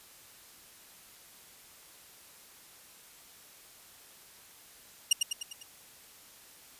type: tone with echo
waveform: 20% pulse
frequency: 2841 Hz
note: F7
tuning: 29 cents sharp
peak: -15 dBFS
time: 5.11-5.13 s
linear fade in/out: 5 ms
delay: 100 ms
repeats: 5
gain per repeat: -5 dB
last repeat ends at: 5.63 s
effects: white hiss -55 dBFS RMS until 6.79 s + resampled to 32000 Hz